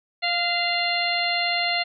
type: harmonic tone with a mistuned harmonic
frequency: 698.5 Hz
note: F5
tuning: in tune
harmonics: 1 / 2 / 3 / 4 / 5 / 6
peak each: -27 / -34 / -26 / -28 / -33 / -27 dBFS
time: 0.22-1.84 s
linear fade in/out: 20 ms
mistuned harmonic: 3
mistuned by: -26 cents
effects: none